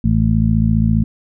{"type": "harmonic tone", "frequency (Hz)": 54.9, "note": "A1", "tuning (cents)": -3, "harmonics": [1, 2, 3, 4], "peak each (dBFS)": [-18, -16, -18, -16], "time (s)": [0.04, 1.04], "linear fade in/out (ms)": 5, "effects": []}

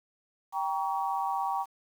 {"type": "chord", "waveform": "sine", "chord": "G diminished", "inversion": "none", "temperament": "just", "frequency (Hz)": [784, 940.8, 1128.9], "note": ["G5", "Bb5", "Db6"], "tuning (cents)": [0, 16, 31], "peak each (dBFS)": [-31, -32, -34], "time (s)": [0.52, 1.66], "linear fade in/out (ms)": 50, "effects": ["9-bit"]}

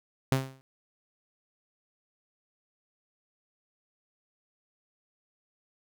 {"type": "tone with exponential decay", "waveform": "sawtooth", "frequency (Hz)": 132.9, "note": "C3", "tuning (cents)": 27, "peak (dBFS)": -16, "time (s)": [0.32, 0.61], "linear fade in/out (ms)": 0, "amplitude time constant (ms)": 61, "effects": []}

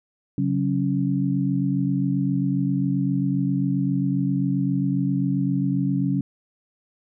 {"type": "tone cluster", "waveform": "sine", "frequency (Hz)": [138.6, 186.1, 277.3], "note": ["C#3", "F#3", "C#4"], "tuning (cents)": [0, 10, 1], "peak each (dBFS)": -24, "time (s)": [0.38, 6.21], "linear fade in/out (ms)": 2, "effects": []}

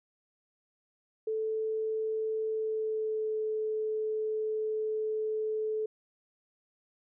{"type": "tone with pitch glide", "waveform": "sine", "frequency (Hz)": [438.5, 433.5], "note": ["A4", "A4"], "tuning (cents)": [-6, -26], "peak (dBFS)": -29, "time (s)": [1.27, 5.86], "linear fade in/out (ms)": 5, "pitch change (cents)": -20, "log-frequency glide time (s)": [2.49, 3.39], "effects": []}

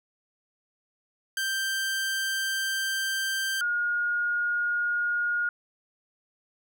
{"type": "tone pair in turn", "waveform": ["sawtooth", "sine"], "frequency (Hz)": [1570, 1431.7], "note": ["G6", "F6"], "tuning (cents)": [2, 43], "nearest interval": "major second", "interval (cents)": 159, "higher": "first", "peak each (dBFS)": [-23, -24], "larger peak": "first", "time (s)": [[1.37, 3.61], [3.61, 5.49]], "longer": "first", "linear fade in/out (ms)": 2, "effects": []}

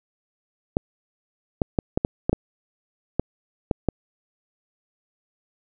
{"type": "clicks", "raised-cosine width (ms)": 2, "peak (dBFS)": -6, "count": 10, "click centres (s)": [0.769, 1.618, 1.788, 1.975, 2.049, 2.295, 2.33, 3.196, 3.712, 3.887], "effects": []}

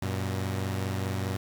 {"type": "tone pair together", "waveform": "sawtooth", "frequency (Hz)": [94.9, 119.71], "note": ["F#2", "A#2"], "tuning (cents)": [44, 46], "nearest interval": "major third", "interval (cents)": 402, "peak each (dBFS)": [-26, -30], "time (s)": [0.02, 1.37], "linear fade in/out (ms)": 5, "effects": ["8-bit"]}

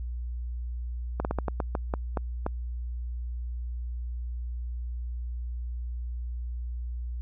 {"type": "slowing click train", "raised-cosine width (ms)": 1, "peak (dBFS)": -14, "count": 10, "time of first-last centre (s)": [1.2, 2.464], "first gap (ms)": 49, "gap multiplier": 1.25, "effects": ["added 60 Hz sine -31 dBFS peak until 7.21 s"]}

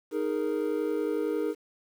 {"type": "chord", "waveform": "triangle", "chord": "D# suspended fourth", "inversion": "none", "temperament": "equal", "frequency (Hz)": [311.1, 415.3, 466.2], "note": ["D#4", "G#4", "A#4"], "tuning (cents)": [0, 0, 0], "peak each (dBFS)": -29, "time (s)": [0.11, 1.55], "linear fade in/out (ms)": 50, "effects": ["9-bit"]}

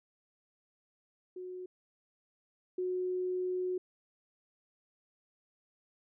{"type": "tone pair in turn", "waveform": "sine", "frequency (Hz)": [365.8, 365.8], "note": ["F#4", "F#4"], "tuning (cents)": [-20, -20], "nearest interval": "unison", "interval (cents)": 0, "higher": "neither", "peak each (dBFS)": [-40, -31], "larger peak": "second", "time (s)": [[1.36, 1.66], [2.78, 3.78]], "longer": "second", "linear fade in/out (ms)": 5, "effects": []}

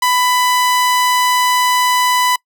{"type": "tone", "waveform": "sawtooth", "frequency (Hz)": 996, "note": "B5", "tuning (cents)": 14, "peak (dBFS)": -8, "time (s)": [0.02, 2.36], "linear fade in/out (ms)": 5, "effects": ["noise-tail reverb RT60 0.1 s tail -25 dB re dry"]}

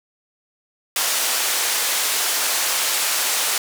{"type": "band-pass noise", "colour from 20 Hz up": "white", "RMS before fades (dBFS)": -21, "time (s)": [0.96, 3.58], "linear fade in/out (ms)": 2, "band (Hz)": [540, 11000], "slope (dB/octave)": 12, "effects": []}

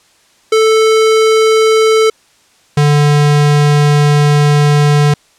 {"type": "tone pair in turn", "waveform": "square", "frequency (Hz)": [440, 146.83], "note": ["A4", "D3"], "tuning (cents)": [0, 0], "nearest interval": "octave + perfect fifth", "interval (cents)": 1900, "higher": "first", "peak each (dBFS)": -7, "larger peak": "neither", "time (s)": [[0.52, 2.1], [2.77, 5.14]], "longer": "second", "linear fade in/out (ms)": 5, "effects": ["white hiss -50 dBFS RMS until 5.38 s", "low-pass 8000 Hz 12 dB/octave"]}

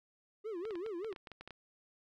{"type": "tone with vibrato", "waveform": "triangle", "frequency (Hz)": 390, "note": "G4", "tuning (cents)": -9, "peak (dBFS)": -36, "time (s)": [0.44, 1.14], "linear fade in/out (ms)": 20, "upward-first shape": "sine", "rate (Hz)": 5.2, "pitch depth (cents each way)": 260}
{"type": "clicks", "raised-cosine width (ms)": 0.3, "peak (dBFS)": -32, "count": 12, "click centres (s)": [0.653, 0.708, 0.755, 0.863, 1.046, 1.127, 1.162, 1.272, 1.317, 1.41, 1.476, 1.507]}
{"effects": []}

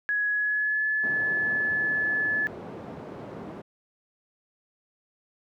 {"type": "tone with pitch glide", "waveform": "sine", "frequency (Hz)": [1676, 1722.1], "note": ["G#6", "A6"], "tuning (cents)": [15, -38], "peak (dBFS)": -23, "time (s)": [0.09, 2.47], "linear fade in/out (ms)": 0, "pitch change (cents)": 47, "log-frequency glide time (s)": [0.28, 0.85]}
{"type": "band-pass noise", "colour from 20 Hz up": "white", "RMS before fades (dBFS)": -40, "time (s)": [1.03, 3.62], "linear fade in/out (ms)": 10, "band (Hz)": [120, 510], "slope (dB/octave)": 12}
{"effects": []}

